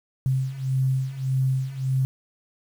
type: beating tone pair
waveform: sine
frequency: 130.81 / 132.51 Hz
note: C3 / C3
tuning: 0 / +22 cents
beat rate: 1.7 Hz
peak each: -26 / -23 dBFS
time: 0.26-2.05 s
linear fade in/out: 0 ms
effects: 8-bit